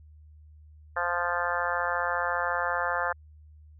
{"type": "harmonic tone", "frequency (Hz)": 174.61, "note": "F3", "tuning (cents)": 0, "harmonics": [3, 4, 5, 6, 7, 8, 9, 10], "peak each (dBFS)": [-34, -34, -34, -34, -34, -34, -34, -34], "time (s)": [0.96, 3.13], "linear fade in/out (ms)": 10, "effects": ["added 76 Hz sine -49 dBFS peak until 3.79 s"]}